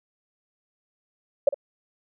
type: tone with echo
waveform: sine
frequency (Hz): 563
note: C#5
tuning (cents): +27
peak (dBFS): -12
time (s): 1.47-1.49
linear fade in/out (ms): 5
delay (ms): 54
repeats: 1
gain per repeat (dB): -14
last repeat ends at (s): 1.544
effects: none